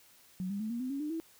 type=tone with pitch steps; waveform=sine; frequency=185 / 200.6 / 217.5 / 235.8 / 255.7 / 277.2 / 300.5 / 325.8 Hz; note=F#3 / G3 / A3 / A#3 / C4 / C#4 / D4 / E4; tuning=0 / +40 / -20 / +20 / -40 / 0 / +40 / -20 cents; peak=-33 dBFS; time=0.4-1.2 s; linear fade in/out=0 ms; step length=100 ms; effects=white hiss -61 dBFS RMS until 1.39 s